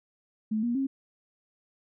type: tone with pitch steps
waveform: sine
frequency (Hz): 216.8 / 238.2 / 270.2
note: A3 / A#3 / C#4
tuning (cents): -25 / +38 / -44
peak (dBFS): -25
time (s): 0.51-0.87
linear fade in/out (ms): 10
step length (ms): 120
effects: none